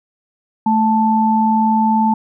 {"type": "tone pair together", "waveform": "sine", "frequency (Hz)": [220, 879.1], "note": ["A3", "A5"], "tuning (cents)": [0, -2], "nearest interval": "2 octaves", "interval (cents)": 2398, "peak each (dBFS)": -14, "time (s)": [0.66, 2.14], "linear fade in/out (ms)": 5, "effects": []}